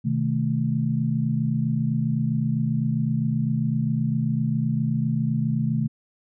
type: chord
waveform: sine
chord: A diminished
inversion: first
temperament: equal with one note detuned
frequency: 127.9 / 155.56 / 220 Hz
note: C3 / Eb3 / A3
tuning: -39 / 0 / 0 cents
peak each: -25 dBFS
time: 0.04-5.88 s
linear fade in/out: 20 ms
effects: none